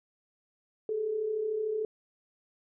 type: tone pair together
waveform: sine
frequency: 401.3 / 434.7 Hz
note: G4 / A4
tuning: +41 / -21 cents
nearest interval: minor second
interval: 138 cents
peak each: -38 / -29 dBFS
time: 0.89-1.85 s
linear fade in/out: 2 ms
effects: none